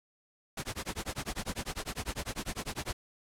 pink noise with tremolo, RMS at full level -34 dBFS, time 0.57-2.93 s, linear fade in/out 5 ms, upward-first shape sine, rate 10 Hz, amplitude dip 100%, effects low-pass 11000 Hz 12 dB/octave

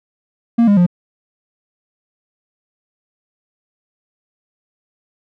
triangle tone with pitch steps, 233.2 / 203 / 176.73 Hz, A#3 / G#3 / F3, +1 / -39 / +21 cents, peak -6 dBFS, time 0.58-0.865 s, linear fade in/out 10 ms, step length 95 ms, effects none

